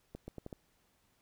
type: accelerating click train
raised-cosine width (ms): 2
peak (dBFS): -30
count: 5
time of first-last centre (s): 0.15-0.528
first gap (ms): 130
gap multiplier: 0.79
effects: pink hiss -73 dBFS RMS until 1.21 s